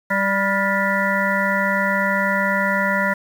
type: harmonic tone with a mistuned harmonic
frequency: 196 Hz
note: G3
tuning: in tune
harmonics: 1 / 3 / 5 / 7 / 9 / 10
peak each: -24 / -24 / -24 / -24 / -24 / -24 dBFS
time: 0.1-3.14 s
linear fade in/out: 10 ms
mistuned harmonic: 7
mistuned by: +52 cents
effects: 7-bit

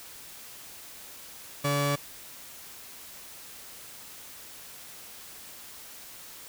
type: tone pair together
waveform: sawtooth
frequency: 143.25 / 573 Hz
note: D3 / D5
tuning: -43 / -43 cents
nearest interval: 2 octaves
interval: 2400 cents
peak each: -23 dBFS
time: 1.64-1.96 s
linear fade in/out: 10 ms
effects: white hiss -46 dBFS RMS until 6.48 s

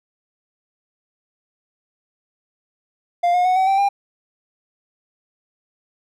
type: tone with pitch steps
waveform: triangle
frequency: 698.5 / 717.7 / 737.5 / 757.8 / 778.6 / 800.1 Hz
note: F5 / F5 / F#5 / F#5 / G5 / G5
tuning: 0 / +47 / -6 / +41 / -12 / +35 cents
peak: -12 dBFS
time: 3.23-3.89 s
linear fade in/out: 10 ms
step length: 110 ms
effects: none

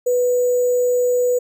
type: tone with sample-and-hold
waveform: sine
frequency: 493.9 Hz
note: B4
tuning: in tune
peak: -14 dBFS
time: 0.06-1.39 s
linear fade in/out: 10 ms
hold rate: 7350 Hz
effects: none

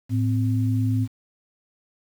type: tone pair together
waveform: sine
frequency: 108.8 / 258.2 Hz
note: A2 / C4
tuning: -19 / -23 cents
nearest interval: octave + minor third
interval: 1496 cents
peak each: -20 / -25 dBFS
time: 0.09-1.08 s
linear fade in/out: 50 ms
effects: 8-bit

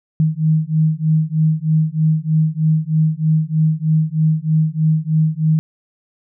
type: beating tone pair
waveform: sine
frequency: 155.6 / 158.8 Hz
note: D#3 / D#3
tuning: 0 / +36 cents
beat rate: 3.2 Hz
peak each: -16 dBFS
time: 0.2-5.59 s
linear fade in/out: 0 ms
effects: none

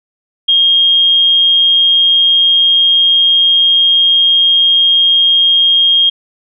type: tone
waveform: sine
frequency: 3237 Hz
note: G#7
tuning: 45 cents flat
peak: -6 dBFS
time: 0.48-6.1 s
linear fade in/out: 10 ms
effects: none

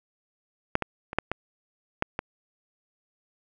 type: clicks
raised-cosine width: 0.5 ms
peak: -6 / -12 / -20 / -6 / -12 / -8 / -13 dBFS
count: 7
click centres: 0.754 / 0.823 / 1.131 / 1.186 / 1.316 / 2.024 / 2.191 s
effects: none

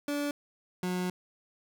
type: tone pair in turn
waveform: 30% pulse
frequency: 289.2 / 181.34 Hz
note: D4 / F#3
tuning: -27 / -35 cents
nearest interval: minor sixth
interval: 808 cents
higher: first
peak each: -27 dBFS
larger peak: neither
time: 0.08-0.31 / 0.83-1.1 s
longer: second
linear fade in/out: 2 ms
effects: none

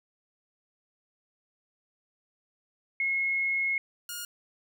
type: tone pair in turn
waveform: sine / 5% pulse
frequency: 2168 / 1429.4 Hz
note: C#7 / F6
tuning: -39 / +40 cents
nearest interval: perfect fifth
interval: 721 cents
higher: first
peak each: -25 / -24 dBFS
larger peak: second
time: 3-3.78 / 4.09-4.25 s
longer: first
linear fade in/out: 2 ms
effects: none

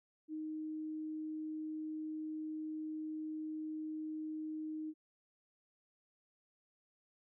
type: tone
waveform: sine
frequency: 311.1 Hz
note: D#4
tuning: in tune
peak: -39 dBFS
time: 0.28-4.94 s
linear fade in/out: 50 ms
effects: none

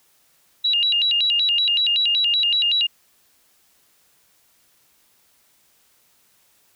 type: tone with vibrato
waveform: sine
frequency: 3322 Hz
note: G#7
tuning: in tune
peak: -16 dBFS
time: 0.64-2.87 s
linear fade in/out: 10 ms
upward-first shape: square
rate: 5.3 Hz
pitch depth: 280 cents each way
effects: white hiss -60 dBFS RMS until 6.75 s

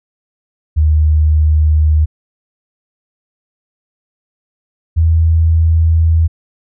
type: tone pair in turn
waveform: sine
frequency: 77 / 81.49 Hz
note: D#2 / E2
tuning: -17 / -19 cents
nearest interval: minor second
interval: 98 cents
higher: second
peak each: -7 dBFS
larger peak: neither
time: 0.76-2.06 / 4.96-6.28 s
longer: second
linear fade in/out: 20 ms
effects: none

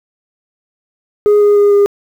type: tone with pitch steps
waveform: sine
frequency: 415.3 / 412 / 408.6 / 405.3 Hz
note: G#4 / G#4 / G#4 / G#4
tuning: 0 / -14 / -28 / -42 cents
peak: -3 dBFS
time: 1.26-1.86 s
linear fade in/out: 0 ms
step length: 150 ms
effects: tanh soft clip ceiling -5 dBFS + 7-bit

